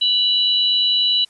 sine tone pair together, 2955 / 3944 Hz, F#7 / B7, -3 / -3 cents, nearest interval perfect fourth, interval 500 cents, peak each -17 dBFS, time 0.01-1.25 s, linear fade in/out 10 ms, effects white hiss -55 dBFS RMS until 1.29 s + resampled to 24000 Hz

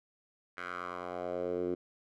10% pulse tone with band-pass filter sweep, 89.2 Hz, F2, 37 cents sharp, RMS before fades -37 dBFS, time 0.57-1.75 s, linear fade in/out 10 ms, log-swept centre 1700 to 340 Hz, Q 2.9, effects none

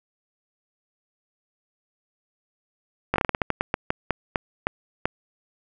slowing click train, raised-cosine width 0.5 ms, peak -6 dBFS, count 16, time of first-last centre 3.14-5.055 s, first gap 19 ms, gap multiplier 1.24, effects none

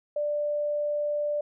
sine tone, 590 Hz, D5, 8 cents sharp, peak -25 dBFS, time 0.16-1.41 s, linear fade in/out 5 ms, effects none

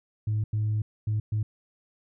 sine tone bursts at uneven times, 107.1 Hz, A2, 46 cents flat, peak -22 dBFS, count 4, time 0.27-0.44 / 0.53-0.82 / 1.07-1.2 / 1.32-1.43 s, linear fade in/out 5 ms, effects tanh soft clip ceiling -21 dBFS

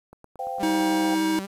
click train, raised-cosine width 1 ms, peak -31 dBFS, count 8, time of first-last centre 0.13-0.925 s, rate 8.81 Hz
sine chord, C suspended fourth, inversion none, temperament equal with one note detuned, 516 / 698.5 / 784 Hz, C5 / F5 / G5, -24 / 0 / 0 cents, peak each -34 / -34 / -30 dBFS, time 0.39-1.15 s, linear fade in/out 5 ms
sawtooth tone with vibrato, 195.2 Hz, G3, 7 cents flat, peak -27 dBFS, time 0.59-1.47 s, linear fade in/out 20 ms, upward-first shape sine, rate 13 Hz, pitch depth 31 cents each way
square tone, 317.6 Hz, D#4, 36 cents sharp, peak -22 dBFS, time 0.63-1.39 s, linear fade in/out 0 ms
effects resampled to 32000 Hz + 9-bit

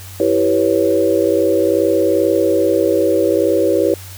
sine chord, C# half-diminished seventh, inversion first, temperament equal, 329.6 / 392 / 493.9 / 554.4 Hz, E4 / G4 / B4 / C#5, 0 / 0 / 0 / 0 cents, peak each -17 dBFS, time 0.2-3.94 s, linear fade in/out 2 ms, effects added 94 Hz sine -33 dBFS peak until 4.17 s + white hiss -37 dBFS RMS until 4.17 s

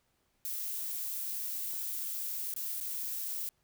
violet noise with dropouts, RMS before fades -37 dBFS, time 0.45-3.49 s, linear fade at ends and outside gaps 0 ms, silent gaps 2.54-2.563 / 2.802-2.81 s, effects pink hiss -75 dBFS RMS until 3.63 s

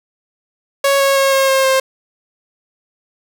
sawtooth tone with pitch steps, 554.4 / 549.3 / 544.2 / 539.2 / 534.3 / 529.4 Hz, C#5 / C#5 / C#5 / C#5 / C5 / C5, 0 / -16 / -32 / -48 / +36 / +20 cents, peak -7 dBFS, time 0.84-1.8 s, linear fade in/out 5 ms, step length 160 ms, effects none

